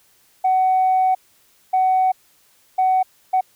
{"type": "tone bursts at uneven times", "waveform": "sine", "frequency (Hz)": 750, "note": "F#5", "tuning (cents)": 23, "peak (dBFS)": -12, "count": 4, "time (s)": [[0.44, 1.15], [1.73, 2.12], [2.78, 3.03], [3.33, 3.41]], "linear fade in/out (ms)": 10, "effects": ["tanh soft clip ceiling -11 dBFS", "white hiss -57 dBFS RMS until 3.55 s"]}